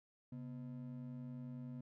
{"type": "ring-modulated tone", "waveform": "triangle", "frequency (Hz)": 190, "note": "F#3", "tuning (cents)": 46, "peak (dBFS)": -40, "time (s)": [0.32, 1.81], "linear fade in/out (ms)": 5, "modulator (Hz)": 55.4, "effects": []}